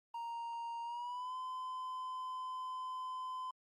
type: tone with pitch glide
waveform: triangle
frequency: 932.3 to 1022.6 Hz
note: A#5 to C6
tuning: 0 to -40 cents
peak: -38 dBFS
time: 0.14-3.51 s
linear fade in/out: 5 ms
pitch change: +160 cents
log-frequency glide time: 0.83-1.35 s
effects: Opus 32 kbps